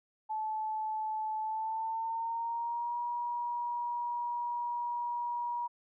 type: tone with pitch glide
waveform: sine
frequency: 868 to 957.6 Hz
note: A5 to A#5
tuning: -24 to +46 cents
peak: -32 dBFS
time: 0.29-5.68 s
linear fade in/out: 20 ms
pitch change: +170 cents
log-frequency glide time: 1.4-2.98 s
effects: none